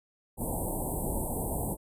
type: band-stop noise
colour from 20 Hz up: pink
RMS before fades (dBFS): -32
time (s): 0.37-1.77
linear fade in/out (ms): 50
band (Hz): 950 to 8100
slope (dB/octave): 96
effects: resampled to 32000 Hz

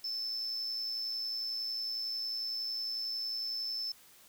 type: tone with amplitude modulation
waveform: sine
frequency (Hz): 5274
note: E8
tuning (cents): 0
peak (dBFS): -30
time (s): 0.04-3.92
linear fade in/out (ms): 5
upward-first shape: sine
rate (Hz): 111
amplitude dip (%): 50
effects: tanh soft clip ceiling -31 dBFS + white hiss -59 dBFS RMS until 4.28 s

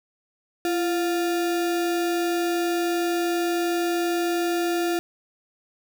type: tone with sample-and-hold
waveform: sine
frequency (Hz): 341.4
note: F4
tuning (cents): -39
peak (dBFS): -21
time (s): 0.65-4.99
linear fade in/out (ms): 0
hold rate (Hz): 1050
effects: none

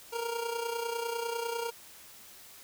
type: tone with amplitude modulation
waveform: 25% pulse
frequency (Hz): 466.2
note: A#4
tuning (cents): 0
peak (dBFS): -26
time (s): 0.12-1.71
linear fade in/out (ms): 20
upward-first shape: sine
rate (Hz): 30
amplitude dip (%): 60
effects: white hiss -52 dBFS RMS until 2.63 s

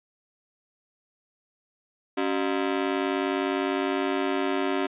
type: ring-modulated tone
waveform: sawtooth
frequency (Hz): 329.6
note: E4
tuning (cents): 0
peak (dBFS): -17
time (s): 2.17-4.87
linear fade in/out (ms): 10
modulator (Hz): 49.8
effects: resampled to 8000 Hz

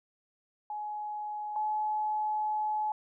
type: tone pair in turn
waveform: sine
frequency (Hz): 842 / 852.8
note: G#5 / G#5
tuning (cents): +24 / +46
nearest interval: unison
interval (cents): 22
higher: second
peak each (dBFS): -34 / -28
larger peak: second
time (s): 0.7-1.56 / 1.56-2.92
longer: second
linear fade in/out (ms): 2
effects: none

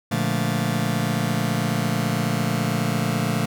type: chord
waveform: sawtooth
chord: Bb major seventh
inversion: none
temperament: just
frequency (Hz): 116.54 / 145.68 / 174.81 / 218.5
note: Bb2 / D3 / F3 / A3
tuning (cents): 0 / -14 / +2 / -12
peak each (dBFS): -22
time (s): 0.11-3.46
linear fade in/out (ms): 10
effects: none

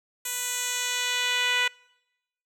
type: tone with band-pass filter sweep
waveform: 10% pulse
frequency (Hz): 493.9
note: B4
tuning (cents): 0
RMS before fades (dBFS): -27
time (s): 0.25-1.68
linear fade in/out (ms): 5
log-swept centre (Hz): 10000 to 2600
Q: 1.2
effects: noise-tail reverb RT60 0.9 s tail -25 dB re dry

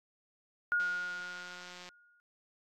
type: tone with exponential decay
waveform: sine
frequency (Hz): 1433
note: F6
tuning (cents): +44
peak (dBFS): -26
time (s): 0.72-2.2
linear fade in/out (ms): 0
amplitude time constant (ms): 320
type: click train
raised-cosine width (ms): 0.2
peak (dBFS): -31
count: 196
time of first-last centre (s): 0.8-1.889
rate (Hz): 179
effects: AAC 64 kbps

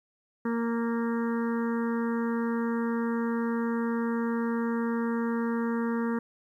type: harmonic tone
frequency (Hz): 232.1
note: A#3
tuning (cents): -7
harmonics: 1 / 2 / 4 / 5 / 6 / 7 / 8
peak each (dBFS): -27 / -33 / -39 / -41 / -43 / -44 / -45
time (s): 0.45-6.19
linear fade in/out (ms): 5
effects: 11-bit

